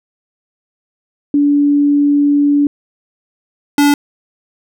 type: tone pair in turn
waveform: sine / square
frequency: 288.2 / 288.2 Hz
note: D4 / D4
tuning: -33 / -33 cents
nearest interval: unison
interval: 0 cents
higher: neither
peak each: -8 dBFS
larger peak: neither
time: 1.34-2.67 / 3.78-3.94 s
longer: first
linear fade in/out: 2 ms
effects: none